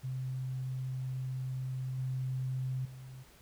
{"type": "tone with level steps", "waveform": "sine", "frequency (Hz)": 129.7, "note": "C3", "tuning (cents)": -15, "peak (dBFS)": [-34, -32, -45], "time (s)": [0.03, 3.24], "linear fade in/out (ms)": 20, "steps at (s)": [1.98, 2.85], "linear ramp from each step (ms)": 5, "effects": ["added 60 Hz sine -66 dBFS peak until 3.41 s", "pink hiss -60 dBFS RMS until 3.41 s"]}